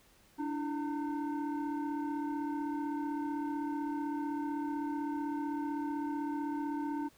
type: tone with frequency modulation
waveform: sine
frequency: 290.1 Hz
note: D4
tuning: 21 cents flat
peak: -32 dBFS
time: 0.38-7.09 s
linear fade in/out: 20 ms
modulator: 616 Hz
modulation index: 0.92
effects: tanh soft clip ceiling -28 dBFS + pink hiss -64 dBFS RMS until 7.17 s